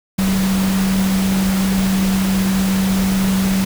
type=tone in noise; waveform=sine; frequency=191.3 Hz; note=G3; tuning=42 cents flat; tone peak=-14 dBFS; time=0.18-3.65 s; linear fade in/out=10 ms; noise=pink; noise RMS=-24 dBFS; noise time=0.18-3.65 s; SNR=+7 dB; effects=none